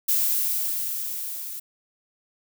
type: noise with level ramp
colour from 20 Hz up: violet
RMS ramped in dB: -21 to -35 dBFS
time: 0.08-1.6 s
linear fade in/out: 10 ms
effects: none